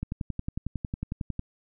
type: click train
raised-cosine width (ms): 5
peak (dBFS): -18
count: 16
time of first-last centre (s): 0.03-1.394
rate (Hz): 11
effects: none